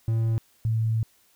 triangle / sine tone pair in turn, 113 / 111.83 Hz, A2 / A2, +47 / +29 cents, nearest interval unison, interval 18 cents, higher first, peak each -19 / -21 dBFS, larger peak first, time 0.08-0.38 / 0.65-1.03 s, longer second, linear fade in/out 0 ms, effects white hiss -62 dBFS RMS until 1.35 s

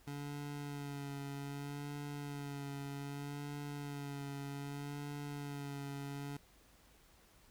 25% pulse tone with vibrato, 142.5 Hz, C#3, 48 cents sharp, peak -38 dBFS, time 0.07-6.37 s, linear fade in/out 5 ms, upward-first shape sine, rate 0.64 Hz, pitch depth 27 cents each way, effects added 50 Hz sine -70 dBFS peak until 7.5 s + pink hiss -66 dBFS RMS until 7.5 s

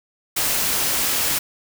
white noise, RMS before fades -21 dBFS, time 0.36-1.39 s, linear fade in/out 10 ms, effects none

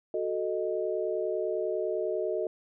sine chord, D# diminished, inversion first, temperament equal, 370 / 440 / 622.3 Hz, F#4 / A4 / D#5, 0 / 0 / 0 cents, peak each -32 dBFS, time 0.14-2.47 s, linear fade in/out 2 ms, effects none

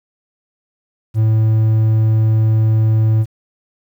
triangle tone, 110 Hz, A2, in tune, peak -8 dBFS, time 1.14-3.26 s, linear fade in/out 50 ms, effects 8-bit

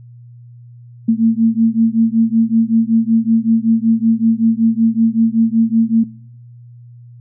sine beating tone pair, 223.6 / 228.9 Hz, A3 / A#3, +28 / -31 cents, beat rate 5.3 Hz, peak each -13 dBFS, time 1.08-6.04 s, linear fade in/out 10 ms, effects noise-tail reverb RT60 0.8 s tail -23 dB re dry + added 120 Hz sine -36 dBFS peak until 7.2 s

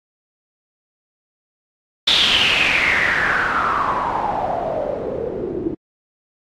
white noise with low-pass filter sweep, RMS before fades -19 dBFS, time 2.07-5.75 s, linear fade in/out 10 ms, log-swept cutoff 3700 to 320 Hz, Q 6.3, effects AAC 64 kbps

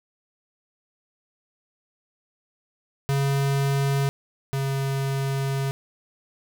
square tone pair in turn, 138.59 / 136.52 Hz, C#3 / C#3, 0 / -26 cents, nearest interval unison, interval 26 cents, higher first, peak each -21 / -24 dBFS, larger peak first, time 3.09-4.09 / 4.53-5.71 s, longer second, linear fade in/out 0 ms, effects none

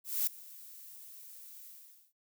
violet noise with ADSR envelope, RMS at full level -29 dBFS, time 0.04-2.13 s, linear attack 230 ms, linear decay 5 ms, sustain -22 dB, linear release 470 ms, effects noise-tail reverb RT60 0.1 s tail -18 dB re dry

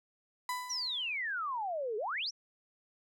35% pulse tone with exponential decay, 997 Hz, B5, 16 cents sharp, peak -30 dBFS, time 0.49-1.18 s, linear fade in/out 2 ms, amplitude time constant 150 ms
sine exponential two-way sweep, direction down then up, 6030 to 407.4 to 6030 Hz, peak -33 dBFS, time 0.69-2.31 s, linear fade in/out 20 ms, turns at 1.97 s
effects none

